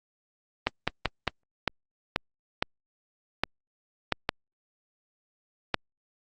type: clicks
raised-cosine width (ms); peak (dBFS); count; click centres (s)
0.3; -7; 11; 0.67 / 0.876 / 1.057 / 1.277 / 1.677 / 2.161 / 2.625 / 3.436 / 4.123 / 4.291 / 5.743
effects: Opus 24 kbps